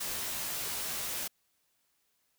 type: noise with comb filter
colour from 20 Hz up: white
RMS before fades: -36 dBFS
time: 0-1.28 s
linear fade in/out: 10 ms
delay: 15 ms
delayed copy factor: -0.8
effects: white hiss -75 dBFS RMS until 2.38 s